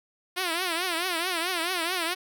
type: tone with vibrato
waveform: 5% pulse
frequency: 349.2 Hz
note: F4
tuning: in tune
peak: -15 dBFS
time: 0.36-2.15 s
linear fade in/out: 20 ms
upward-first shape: triangle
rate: 4.6 Hz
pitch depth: 160 cents each way
effects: none